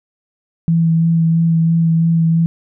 sine tone with vibrato, 164.81 Hz, E3, in tune, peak -10 dBFS, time 0.68-2.46 s, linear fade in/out 0 ms, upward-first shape sine, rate 3 Hz, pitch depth 15 cents each way, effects none

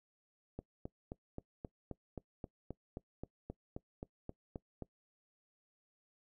click train, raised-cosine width 2 ms, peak -29 dBFS, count 17, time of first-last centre 0.59-4.823 s, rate 3.78 Hz, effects noise-tail reverb RT60 0.1 s tail -21 dB re dry

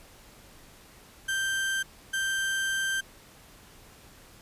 35% pulse tone pair in turn, 1568 / 1568 Hz, G6 / G6, 0 / 0 cents, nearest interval unison, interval 0 cents, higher neither, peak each -25 dBFS, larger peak neither, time 1.28-1.83 / 2.13-3.01 s, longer second, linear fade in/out 10 ms, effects pink hiss -53 dBFS RMS until 4.41 s + resampled to 32000 Hz

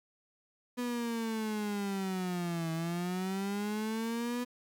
35% pulse linear two-way sweep, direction down then up, 246.9 to 161.7 to 246.9 Hz, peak -31 dBFS, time 0.77-4.45 s, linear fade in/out 20 ms, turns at 2.72 s, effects 10-bit

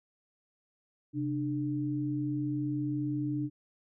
sine tone pair together, 132.8 / 298.1 Hz, C3 / D4, +26 / +26 cents, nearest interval octave + major second, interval 1400 cents, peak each -34 / -31 dBFS, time 1.13-3.5 s, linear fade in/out 50 ms, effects none

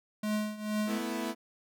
square tone with tremolo, 212.2 Hz, G#3, 38 cents sharp, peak -28 dBFS, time 0.23-1.01 s, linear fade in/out 5 ms, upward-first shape triangle, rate 2.2 Hz, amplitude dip 85%
sawtooth chord, A suspended second, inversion none, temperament equal, 220 / 246.9 / 329.6 Hz, A3 / B3 / E4, 0 / 0 / 0 cents, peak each -33 dBFS, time 0.86-1.35 s, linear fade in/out 50 ms
effects none

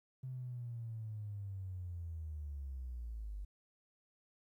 triangle linear sweep, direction down, 130.81 to 47.77 Hz, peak -37 dBFS, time 0.23-3.45 s, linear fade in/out 10 ms, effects tanh soft clip ceiling -39 dBFS + 13-bit

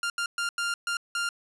sawtooth tone bursts at uneven times, 1396.9 Hz, F6, in tune, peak -23 dBFS, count 6, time 0.03-0.1 / 0.18-0.26 / 0.38-0.49 / 0.58-0.74 / 0.87-0.97 / 1.15-1.29 s, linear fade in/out 2 ms, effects resampled to 24000 Hz + 9-bit

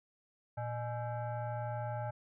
sine tone with frequency modulation, 116.54 Hz, A#2, in tune, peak -35 dBFS, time 0.57-2.11 s, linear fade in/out 10 ms, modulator 725 Hz, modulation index 1.1, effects none

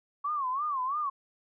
sine tone with vibrato, 1108.7 Hz, C#6, in tune, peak -28 dBFS, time 0.24-1.1 s, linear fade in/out 10 ms, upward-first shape sine, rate 3 Hz, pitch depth 170 cents each way, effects none

